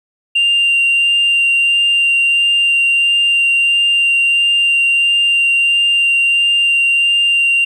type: tone with vibrato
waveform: sine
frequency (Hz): 2782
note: F7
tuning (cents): -7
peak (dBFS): -8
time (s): 0.35-7.65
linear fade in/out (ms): 10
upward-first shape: sine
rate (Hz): 1.5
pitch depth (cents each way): 9
effects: tanh soft clip ceiling -7 dBFS + 8-bit